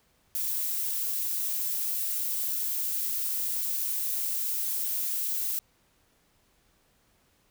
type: noise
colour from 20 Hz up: violet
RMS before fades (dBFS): -30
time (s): 0.35-5.59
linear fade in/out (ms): 0
effects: pink hiss -67 dBFS RMS until 7.5 s